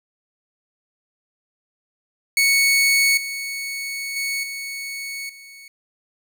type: tone with level steps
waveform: sawtooth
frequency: 2217 Hz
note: C#7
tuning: in tune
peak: -11 / -23 / -19 / -25 / -37 dBFS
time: 2.37-5.68 s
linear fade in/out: 2 ms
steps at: 3.17 / 4.16 / 4.43 / 5.29 s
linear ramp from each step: 5 ms
effects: none